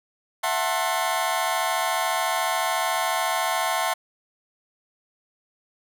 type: chord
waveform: sawtooth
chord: F# half-diminished seventh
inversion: third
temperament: just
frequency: 666 / 740 / 888 / 1065.6 Hz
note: E5 / F#5 / A5 / C6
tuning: +18 / 0 / +16 / +31 cents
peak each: -24 dBFS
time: 0.43-3.94 s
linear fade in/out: 10 ms
effects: none